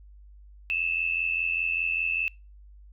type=tone pair together; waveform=sine; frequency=2594 / 2679 Hz; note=E7 / E7; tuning=-28 / +27 cents; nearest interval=minor second; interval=55 cents; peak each=-27 / -28 dBFS; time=0.7-2.28 s; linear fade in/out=0 ms; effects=noise-tail reverb RT60 0.3 s tail -26 dB re dry + added 50 Hz sine -47 dBFS peak until 2.92 s